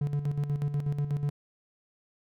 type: tone with tremolo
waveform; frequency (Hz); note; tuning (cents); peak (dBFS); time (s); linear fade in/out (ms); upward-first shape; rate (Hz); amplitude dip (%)
triangle; 144.7; D3; -25; -23; 0.01-1.3; 5; square; 8.2; 60
effects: none